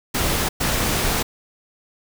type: noise bursts at uneven times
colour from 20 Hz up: pink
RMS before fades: -21 dBFS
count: 2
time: 0.14-0.49 / 0.6-1.23 s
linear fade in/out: 10 ms
effects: none